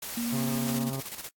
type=noise; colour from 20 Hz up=white; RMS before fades=-37 dBFS; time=0.02-0.79 s; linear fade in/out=5 ms
type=tone; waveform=sine; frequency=235.6 Hz; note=A#3; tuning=19 cents sharp; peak=-28 dBFS; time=0.17-0.9 s; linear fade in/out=5 ms
type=harmonic tone; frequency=134.4 Hz; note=C3; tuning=47 cents sharp; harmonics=1 / 2 / 3 / 4 / 5 / 6 / 7 / 8 / 9; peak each=-33 / -39 / -43 / -45 / -47 / -49 / -50 / -51 / -52 dBFS; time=0.32-1.01 s; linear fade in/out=10 ms
type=noise with tremolo; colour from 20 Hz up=white; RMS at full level=-38 dBFS; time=0.68-1.29 s; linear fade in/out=0 ms; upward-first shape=square; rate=16 Hz; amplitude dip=60%
effects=noise-tail reverb RT60 0.1 s tail -25 dB re dry + AAC 64 kbps